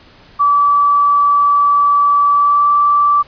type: tone with pitch glide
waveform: sine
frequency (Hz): 1153 to 1163.7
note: D6 to D6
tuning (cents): -32 to -16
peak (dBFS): -8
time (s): 0.39-3.23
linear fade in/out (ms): 20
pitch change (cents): +16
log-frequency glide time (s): 2.33-2.7
effects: pink hiss -44 dBFS RMS until 3.27 s + resampled to 11025 Hz